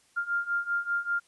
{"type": "beating tone pair", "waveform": "sine", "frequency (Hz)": [1396.9, 1402], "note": ["F6", "F6"], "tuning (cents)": [0, 6], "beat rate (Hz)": 5.1, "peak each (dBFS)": [-31, -29], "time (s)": [0.16, 1.2], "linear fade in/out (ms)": 20, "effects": ["white hiss -64 dBFS RMS until 1.27 s", "resampled to 24000 Hz"]}